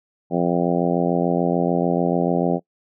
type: harmonic tone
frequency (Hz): 86.8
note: F2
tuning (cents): -10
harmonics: 2 / 3 / 4 / 5 / 6 / 7 / 8 / 9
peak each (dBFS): -22 / -24 / -25 / -26 / -27 / -27 / -28 / -29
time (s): 0.3-2.6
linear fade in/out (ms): 50
effects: noise-tail reverb RT60 0.1 s tail -22 dB re dry